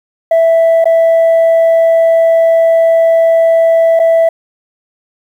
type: tone with dropouts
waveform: sine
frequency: 659.3 Hz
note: E5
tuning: in tune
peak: -3 dBFS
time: 0.31-4.29 s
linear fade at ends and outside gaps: 5 ms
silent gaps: 0.843-0.855 / 3.993-3.998 s
effects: tanh soft clip ceiling -4 dBFS + 7-bit